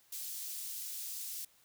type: high-pass noise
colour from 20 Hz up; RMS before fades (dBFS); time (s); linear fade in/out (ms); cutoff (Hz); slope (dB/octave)
white; -42; 0.12-1.45; 5; 4600; 12
effects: white hiss -67 dBFS RMS until 1.64 s